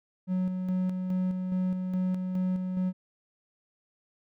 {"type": "tone with tremolo", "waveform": "triangle", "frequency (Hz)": 184.4, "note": "F#3", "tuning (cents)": -6, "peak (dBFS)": -23, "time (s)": [0.27, 2.93], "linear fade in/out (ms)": 50, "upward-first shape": "square", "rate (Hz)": 2.4, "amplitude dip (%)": 40, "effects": []}